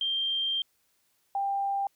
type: tone pair in turn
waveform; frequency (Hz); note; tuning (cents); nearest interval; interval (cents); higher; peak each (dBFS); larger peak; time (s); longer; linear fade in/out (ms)
sine; 3172 / 793; G7 / G5; +20 / +20; 2 octaves; 2400; first; -26; neither; 0.01-0.62 / 1.35-1.87; first; 2
effects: white hiss -71 dBFS RMS until 1.95 s